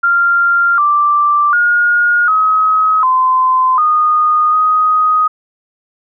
sine tone with pitch steps, 1390 / 1175 / 1431 / 1272 / 1029 / 1231 / 1251 Hz, F6 / D6 / F6 / D#6 / C6 / D#6 / D#6, -9 / +1 / +42 / +38 / -29 / -19 / +9 cents, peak -8 dBFS, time 0.03-5.28 s, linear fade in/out 10 ms, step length 750 ms, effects none

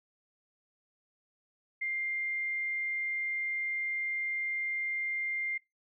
sine tone, 2100 Hz, C7, 6 cents sharp, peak -31 dBFS, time 1.81-5.58 s, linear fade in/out 10 ms, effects noise-tail reverb RT60 0.2 s tail -23 dB re dry

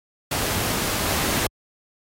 pink noise, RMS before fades -23 dBFS, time 0.31-1.47 s, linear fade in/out 5 ms, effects high-pass 60 Hz 12 dB/octave + AAC 48 kbps

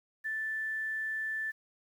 sine tone with quantisation, 1760 Hz, A6, in tune, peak -32 dBFS, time 0.24-1.52 s, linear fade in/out 20 ms, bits 10, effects none

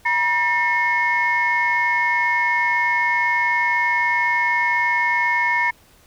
sine tone cluster, 959 / 1802 / 2172 Hz, A#5 / A6 / C#7, +49 / +41 / -36 cents, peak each -20 dBFS, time 0.05-5.71 s, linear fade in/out 10 ms, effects tanh soft clip ceiling -9 dBFS + pink hiss -53 dBFS RMS until 6.06 s

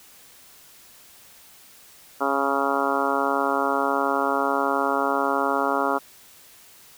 harmonic tone, 138.59 Hz, C#3, in tune, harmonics 2 / 3 / 4 / 5 / 6 / 7 / 8 / 9 / 10, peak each -29 / -29 / -29 / -29 / -29 / -29 / -29 / -29 / -29 dBFS, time 2.2-5.99 s, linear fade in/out 20 ms, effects white hiss -50 dBFS RMS until 6.97 s

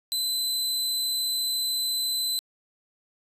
sawtooth tone, 4033 Hz, B7, 36 cents sharp, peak -22 dBFS, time 0.12-2.39 s, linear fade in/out 0 ms, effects resampled to 32000 Hz

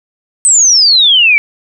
sine exponential sweep, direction down, 8372 to 2256 Hz, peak -4 dBFS, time 0.45-1.38 s, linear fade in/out 0 ms, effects none

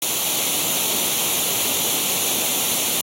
white noise with comb filter, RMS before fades -21 dBFS, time 0.02-3.01 s, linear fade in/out 2 ms, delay 0.3 ms, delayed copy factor +0.65, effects high-pass 150 Hz 12 dB/octave + AAC 48 kbps

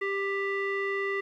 square tone with low-pass filter, 394.7 Hz, G4, 12 cents sharp, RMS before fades -30 dBFS, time 0.01-1.21 s, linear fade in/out 10 ms, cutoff 2100 Hz, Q 4.5, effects 11-bit

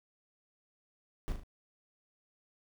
brown noise with echo, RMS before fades -33 dBFS, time 1.28-1.32 s, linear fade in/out 0 ms, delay 38 ms, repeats 3, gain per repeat -6 dB, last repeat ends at 1.434 s, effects none

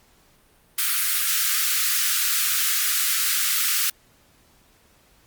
white high-pass noise, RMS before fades -22 dBFS, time 0.78-3.9 s, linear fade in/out 5 ms, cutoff 1200 Hz, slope 96 dB/octave, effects pink hiss -58 dBFS RMS until 5.26 s + Opus 48 kbps

